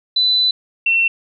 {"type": "tone pair in turn", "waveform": "sine", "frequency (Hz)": [3998, 2707], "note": ["B7", "E7"], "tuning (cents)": [20, 45], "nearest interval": "perfect fifth", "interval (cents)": 675, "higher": "first", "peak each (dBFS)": -12, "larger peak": "neither", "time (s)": [[0.16, 0.51], [0.86, 1.08]], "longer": "first", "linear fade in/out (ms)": 5, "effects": []}